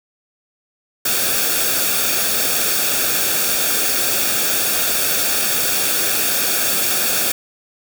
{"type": "noise with comb filter", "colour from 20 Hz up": "white", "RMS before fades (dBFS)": -18, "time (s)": [1.05, 7.32], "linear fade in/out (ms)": 5, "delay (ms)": 0.99, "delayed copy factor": -0.6, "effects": []}